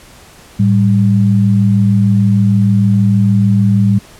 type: tone pair together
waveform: sine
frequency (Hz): 110 / 196.52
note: A2 / G3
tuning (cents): 0 / +5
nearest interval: minor seventh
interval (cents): 1005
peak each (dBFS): -10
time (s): 0.59-3.99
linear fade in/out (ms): 10
effects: pink hiss -40 dBFS RMS until 4.19 s + low-pass 12000 Hz 12 dB/octave